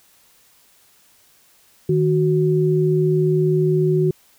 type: tone pair together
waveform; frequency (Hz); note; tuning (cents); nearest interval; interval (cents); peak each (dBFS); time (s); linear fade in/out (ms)
sine; 155.56 / 370; D#3 / F#4; 0 / 0; octave + minor third; 1500; -17; 1.89-4.11; 5
effects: white hiss -55 dBFS RMS until 4.38 s